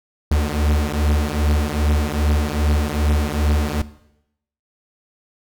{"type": "beating tone pair", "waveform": "45% pulse", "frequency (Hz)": [73.3, 75.8], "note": ["D2", "D#2"], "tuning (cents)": [-3, -45], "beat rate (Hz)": 2.5, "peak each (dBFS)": -19, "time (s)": [0.31, 3.82], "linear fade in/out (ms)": 5, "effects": ["noise-tail reverb RT60 0.8 s tail -17 dB re dry"]}